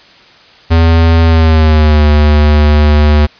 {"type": "tone with pitch glide", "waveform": "square", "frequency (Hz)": [82.41, 74.7], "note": ["E2", "D2"], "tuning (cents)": [0, 30], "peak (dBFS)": -5, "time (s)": [0.7, 3.27], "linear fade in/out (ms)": 20, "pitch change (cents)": -170, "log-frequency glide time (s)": [1.24, 2.04], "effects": ["white hiss -40 dBFS RMS until 3.39 s", "resampled to 11025 Hz"]}